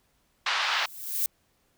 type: band-pass noise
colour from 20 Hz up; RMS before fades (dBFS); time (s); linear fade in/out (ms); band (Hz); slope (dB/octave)
pink; -27; 0.46-0.86; 5; 920 to 4500; 24
type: noise with exponential growth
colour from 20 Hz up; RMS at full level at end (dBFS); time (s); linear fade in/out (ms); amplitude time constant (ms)
violet; -24; 0.61-1.26; 1; 140
effects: pink hiss -69 dBFS RMS until 1.77 s